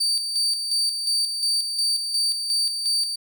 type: tone with tremolo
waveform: 35% pulse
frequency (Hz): 4617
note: D8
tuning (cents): -30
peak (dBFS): -18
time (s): 0-3.16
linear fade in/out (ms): 10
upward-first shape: square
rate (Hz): 2.8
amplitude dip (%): 50
effects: none